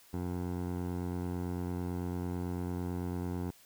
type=tone with low-pass filter; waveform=15% pulse; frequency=89 Hz; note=F2; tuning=33 cents sharp; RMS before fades=-36 dBFS; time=0.13-3.51 s; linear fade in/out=10 ms; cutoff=950 Hz; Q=0.63; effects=white hiss -60 dBFS RMS until 3.65 s